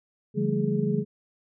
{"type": "tone cluster", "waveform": "sine", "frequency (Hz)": [144, 170.5, 196.8, 216.8, 418.6], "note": ["D3", "F3", "G3", "A3", "G#4"], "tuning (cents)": [-34, -41, 7, -25, 14], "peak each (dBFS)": -29, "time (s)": [0.34, 1.05], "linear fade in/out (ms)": 50, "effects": []}